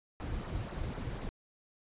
brown noise with flanger, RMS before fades -38 dBFS, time 0.2-1.29 s, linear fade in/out 0 ms, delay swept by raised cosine 0.28 to 5.08 ms, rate 4 Hz, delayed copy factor -0.65, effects resampled to 8000 Hz

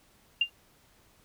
sine tone with exponential decay, 2794 Hz, F7, in tune, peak -18 dBFS, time 0.41-0.5 s, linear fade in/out 5 ms, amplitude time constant 18 ms, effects pink hiss -63 dBFS RMS until 1.24 s

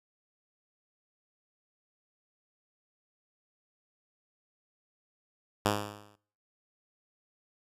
5% pulse tone with exponential decay, 103.83 Hz, G#2, in tune, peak -12 dBFS, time 5.65-6.16 s, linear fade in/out 5 ms, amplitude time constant 110 ms, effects noise-tail reverb RT60 0.5 s tail -20 dB re dry + resampled to 32000 Hz

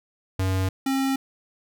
square tone pair in turn, 94.4 / 269 Hz, F#2 / C4, +35 / +48 cents, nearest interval octave + tritone, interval 1813 cents, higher second, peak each -22 dBFS, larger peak neither, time 0.39-0.69 / 0.86-1.16 s, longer neither, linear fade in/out 5 ms, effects none

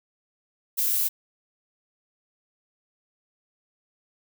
violet noise, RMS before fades -24 dBFS, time 0.77-1.09 s, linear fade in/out 20 ms, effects none

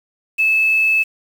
sine tone with quantisation, 2611 Hz, E7, 17 cents flat, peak -12 dBFS, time 0.38-1.04 s, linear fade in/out 20 ms, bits 6, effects none

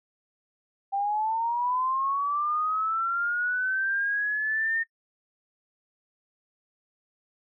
sine linear sweep, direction up, 784 to 1832 Hz, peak -24 dBFS, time 0.92-4.84 s, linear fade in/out 20 ms, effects noise-tail reverb RT60 0.1 s tail -22 dB re dry

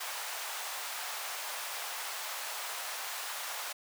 pink high-pass noise, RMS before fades -39 dBFS, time 0-3.73 s, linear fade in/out 10 ms, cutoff 700 Hz, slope 24 dB/octave, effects none

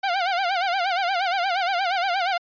sawtooth tone with vibrato, 740 Hz, F#5, in tune, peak -17 dBFS, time 0.03-2.38 s, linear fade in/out 10 ms, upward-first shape sine, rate 8.5 Hz, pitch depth 130 cents each way, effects resampled to 11025 Hz

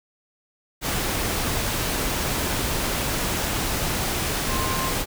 sine tone in noise, 1053 Hz, C6, 11 cents sharp, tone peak -28 dBFS, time 4.47-4.93 s, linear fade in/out 50 ms, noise pink, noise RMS -25 dBFS, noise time 0.81-5.06 s, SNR -6 dB, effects none

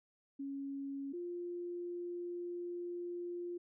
sine tone pair in turn, 276.6 / 350.1 Hz, C#4 / F4, -4 / +4 cents, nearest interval major third, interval 408 cents, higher second, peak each -39 / -39 dBFS, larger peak neither, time 0.39-1.13 / 1.13-3.58 s, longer second, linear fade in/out 10 ms, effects none

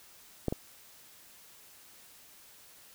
clicks, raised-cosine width 2 ms, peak -15 / -18 dBFS, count 2, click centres 0.483 / 0.525 s, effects white hiss -56 dBFS RMS until 2.94 s

